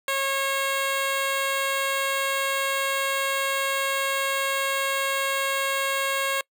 10% pulse tone, 545 Hz, C#5, 29 cents flat, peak -15 dBFS, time 0.08-6.41 s, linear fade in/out 2 ms, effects noise-tail reverb RT60 0.1 s tail -25 dB re dry

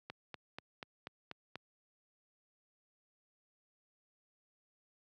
click train, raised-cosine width 0.3 ms, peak -27 dBFS, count 7, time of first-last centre 0.1-1.556 s, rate 4.12 Hz, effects high-pass 100 Hz 12 dB/octave

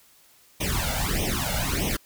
pink noise with flanger, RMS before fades -26 dBFS, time 0.6-1.97 s, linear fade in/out 10 ms, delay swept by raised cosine 0.33 to 1.43 ms, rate 1.6 Hz, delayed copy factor +1, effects white hiss -57 dBFS RMS until 2.05 s

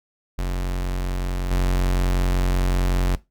45% pulse tone with level steps, 45.32 Hz, F#1, 35 cents flat, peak -22 / -17 dBFS, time 0.38-3.16 s, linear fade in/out 10 ms, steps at 1.51 s, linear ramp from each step 5 ms, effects noise-tail reverb RT60 0.2 s tail -18 dB re dry

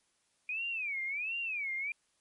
sine tone with vibrato, 2422 Hz, D#7, 47 cents flat, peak -33 dBFS, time 0.49-1.92 s, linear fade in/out 2 ms, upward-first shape sine, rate 1.4 Hz, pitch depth 240 cents each way, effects white hiss -74 dBFS RMS until 2.2 s + MP3 48 kbps

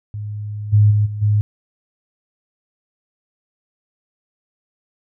sine tone with level steps, 104.7 Hz, G#2, 15 cents sharp, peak -24 / -8 / -12 / -23 / -12 dBFS, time 0.14-1.41 s, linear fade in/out 0 ms, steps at 0.72 / 0.9 / 1.05 / 1.21 s, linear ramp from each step 20 ms, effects none

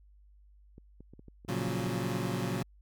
clicks, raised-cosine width 3 ms, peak -37 dBFS, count 12, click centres 0.781 / 1.006 / 1.136 / 1.194 / 1.283 / 1.449 / 1.618 / 1.682 / 1.733 / 1.801 / 1.865 / 2.114 s
25% pulse chord, Gb major seventh, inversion first, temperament equal, 116.54 / 138.59 / 174.61 / 185 Hz, Bb2 / Db3 / F3 / Gb3, 0 / 0 / 0 / 0 cents, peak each -32 / -33 / -36 / -32 dBFS, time 1.48-2.63 s, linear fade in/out 10 ms
effects added 50 Hz sine -56 dBFS peak until 2.81 s

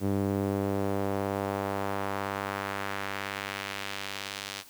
sawtooth tone with band-pass filter sweep, 99 Hz, G2, 18 cents sharp, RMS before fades -32 dBFS, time 0-4.64 s, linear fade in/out 50 ms, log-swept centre 290 to 4400 Hz, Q 0.97, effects white hiss -53 dBFS RMS until 4.69 s

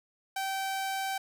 sawtooth tone, 774 Hz, G5, 22 cents flat, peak -27 dBFS, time 0.36-1.18 s, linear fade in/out 5 ms, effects none

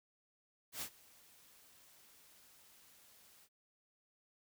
white noise with ADSR envelope, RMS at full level -41 dBFS, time 0.72-3.49 s, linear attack 96 ms, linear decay 77 ms, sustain -23 dB, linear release 57 ms, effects none

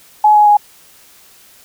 sine tone with pitch steps, 847 / 838.2 / 829.6 Hz, G#5 / G#5 / G#5, +34 / +16 / -2 cents, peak -5 dBFS, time 0.24-0.57 s, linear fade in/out 5 ms, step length 110 ms, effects white hiss -45 dBFS RMS until 1.64 s

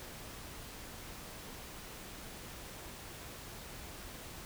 silence, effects pink hiss -48 dBFS RMS until 4.45 s

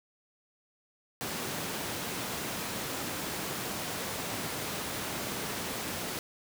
pink high-pass noise, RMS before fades -36 dBFS, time 1.21-6.19 s, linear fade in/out 0 ms, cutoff 130 Hz, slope 12 dB/octave, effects none

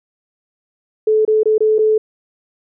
sine tone with dropouts, 433.2 Hz, A4, 27 cents flat, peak -10 dBFS, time 1.07-1.98 s, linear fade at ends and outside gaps 5 ms, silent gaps 1.251-1.277 / 1.433-1.456 / 1.581-1.605 / 1.784-1.789 s, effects none

